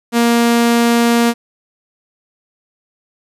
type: tone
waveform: sawtooth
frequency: 235 Hz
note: A#3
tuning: 14 cents sharp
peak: -6 dBFS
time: 0.12-1.34 s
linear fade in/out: 50 ms
effects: resampled to 32000 Hz + 8-bit